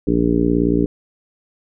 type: harmonic tone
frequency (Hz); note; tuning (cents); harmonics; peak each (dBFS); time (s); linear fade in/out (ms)
58.27; A#1; 0; 1 / 2 / 3 / 4 / 5 / 6 / 7 / 8; -24 / -29 / -21 / -23 / -17 / -26 / -21 / -28; 0.07-0.86; 5
effects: none